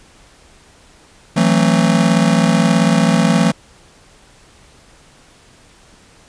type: chord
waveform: square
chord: F# half-diminished seventh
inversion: third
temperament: just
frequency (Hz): 166.5 / 185 / 222 / 266.4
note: E3 / F#3 / A3 / C4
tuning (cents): +18 / 0 / +16 / +31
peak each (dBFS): -16 / -17 / -16 / -21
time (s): 1.36-3.52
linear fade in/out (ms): 10
effects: pink hiss -47 dBFS RMS until 6.28 s + resampled to 22050 Hz